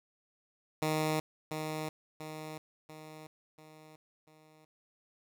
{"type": "tone with echo", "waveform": "10% pulse", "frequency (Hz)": 155.56, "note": "D#3", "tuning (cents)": 0, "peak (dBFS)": -21, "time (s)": [0.82, 1.2], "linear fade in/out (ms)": 2, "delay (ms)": 690, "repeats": 5, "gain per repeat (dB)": -6, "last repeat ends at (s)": 4.65, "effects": []}